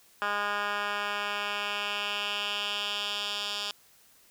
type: tone with band-pass filter sweep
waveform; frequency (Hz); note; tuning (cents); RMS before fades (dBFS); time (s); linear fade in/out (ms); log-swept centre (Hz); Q
10% pulse; 205; G#3; -22; -32; 0.22-3.71; 0; 1600 to 4000; 2.3
effects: white hiss -60 dBFS RMS until 4.3 s